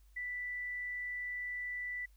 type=tone; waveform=sine; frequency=1975.5 Hz; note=B6; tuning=in tune; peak=-37 dBFS; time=0.16-2.06 s; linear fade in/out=10 ms; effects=added 50 Hz sine -59 dBFS peak until 2.16 s + white hiss -74 dBFS RMS until 2.16 s